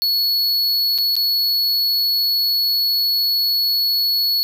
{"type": "tone with dropouts", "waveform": "square", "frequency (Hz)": 4387, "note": "C#8", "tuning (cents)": -19, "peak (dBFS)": -16, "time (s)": [0.02, 4.43], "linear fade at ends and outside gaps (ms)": 0, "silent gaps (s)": [[0.979, 0.985], [1.155, 1.165]], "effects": ["8-bit"]}